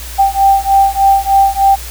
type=beating tone pair; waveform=sine; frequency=784 / 787.3 Hz; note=G5 / G5; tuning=0 / +7 cents; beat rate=3.3 Hz; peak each=-10 dBFS; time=0.18-1.76 s; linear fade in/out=20 ms; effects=added 60 Hz sine -26 dBFS peak until 1.9 s + white hiss -29 dBFS RMS until 1.9 s